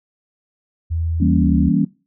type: tone with pitch glide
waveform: sine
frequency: 82.41 to 74.7 Hz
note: E2 to D2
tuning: 0 to +30 cents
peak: -18 dBFS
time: 0.9-1.7 s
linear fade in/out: 20 ms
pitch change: -170 cents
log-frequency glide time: 1.39-1.46 s
type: chord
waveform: sine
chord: E diminished seventh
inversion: none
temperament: equal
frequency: 164.81 / 196 / 233.1 / 277.2 Hz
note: E3 / G3 / Bb3 / Db4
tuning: 0 / 0 / 0 / 0 cents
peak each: -19 dBFS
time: 1.2-1.85 s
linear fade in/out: 10 ms
effects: noise-tail reverb RT60 0.3 s tail -19 dB re dry